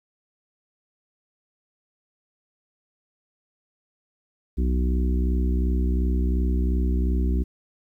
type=harmonic tone; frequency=62.8 Hz; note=B1; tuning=30 cents sharp; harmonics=1 / 3 / 4 / 5 / 6; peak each=-20 / -30 / -32 / -34 / -36 dBFS; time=4.57-7.44 s; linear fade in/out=20 ms; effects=10-bit